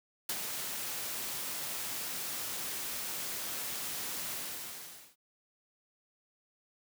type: noise with ADSR envelope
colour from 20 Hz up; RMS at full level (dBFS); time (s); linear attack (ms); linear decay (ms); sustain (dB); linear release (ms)
white; -33; 0.29-5.16; 4; 52; -5; 860
effects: high-pass 100 Hz 12 dB/octave